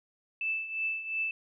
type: tone with tremolo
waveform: sine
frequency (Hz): 2637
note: E7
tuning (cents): 0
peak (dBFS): -27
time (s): 0.41-1.31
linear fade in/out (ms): 2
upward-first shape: triangle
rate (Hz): 2.8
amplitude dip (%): 75
effects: none